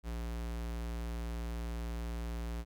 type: tone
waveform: square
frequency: 57.9 Hz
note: A#1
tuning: 11 cents flat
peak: -37 dBFS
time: 0.03-2.65 s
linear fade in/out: 50 ms
effects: none